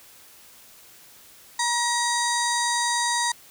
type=harmonic tone with a mistuned harmonic; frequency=950 Hz; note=A#5; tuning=33 cents sharp; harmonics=1 / 2 / 4 / 5 / 6 / 7 / 8 / 9 / 10; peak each=-25 / -28 / -31 / -32 / -33 / -33 / -34 / -35 / -35 dBFS; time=1.59-3.32 s; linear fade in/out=5 ms; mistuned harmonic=6; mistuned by=+84 cents; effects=white hiss -50 dBFS RMS until 3.5 s